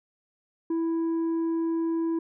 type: tone with tanh clipping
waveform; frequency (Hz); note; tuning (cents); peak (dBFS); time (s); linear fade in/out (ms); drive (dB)
sine; 329.6; E4; 0; -25; 0.7-2.19; 5; 4
effects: none